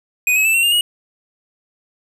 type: tone with pitch steps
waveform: square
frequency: 2489 / 2565 / 2643 / 2724 / 2807 / 2892 Hz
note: D#7 / E7 / E7 / F7 / F7 / F#7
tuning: 0 / -48 / +4 / -44 / +8 / -40 cents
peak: -13 dBFS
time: 0.27-0.81 s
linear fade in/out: 2 ms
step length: 90 ms
effects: none